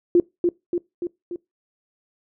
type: tone with echo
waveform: sine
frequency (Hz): 349.2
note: F4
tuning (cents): 0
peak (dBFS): -11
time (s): 0.15-0.2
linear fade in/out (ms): 2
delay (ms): 290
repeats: 4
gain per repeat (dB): -4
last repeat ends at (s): 1.36
effects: noise-tail reverb RT60 0.2 s tail -22 dB re dry